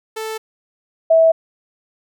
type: tone pair in turn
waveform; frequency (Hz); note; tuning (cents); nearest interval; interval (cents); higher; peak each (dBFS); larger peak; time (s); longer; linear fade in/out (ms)
sawtooth / sine; 440 / 651.3; A4 / E5; 0 / -21; perfect fifth; 679; second; -20 / -8; second; 0.16-0.38 / 1.1-1.32; neither; 10
effects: none